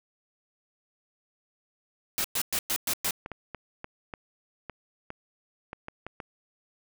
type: noise bursts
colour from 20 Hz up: white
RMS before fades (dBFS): -28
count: 6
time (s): 2.18-3.108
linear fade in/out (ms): 0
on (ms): 63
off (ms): 110
type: clicks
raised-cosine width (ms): 0.5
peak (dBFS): -22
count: 12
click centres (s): 3.079 / 3.261 / 3.317 / 3.547 / 3.844 / 4.138 / 4.697 / 5.104 / 5.731 / 5.884 / 6.066 / 6.202
effects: none